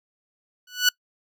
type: tone with exponential growth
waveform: 15% pulse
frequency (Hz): 1480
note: F#6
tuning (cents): 0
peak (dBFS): -6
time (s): 0.67-0.89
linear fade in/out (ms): 5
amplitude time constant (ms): 47
effects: noise-tail reverb RT60 0.1 s tail -25 dB re dry